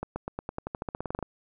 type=accelerating click train; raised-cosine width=1 ms; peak=-18 dBFS; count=17; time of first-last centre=0.03-1.227 s; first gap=130 ms; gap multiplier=0.92; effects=none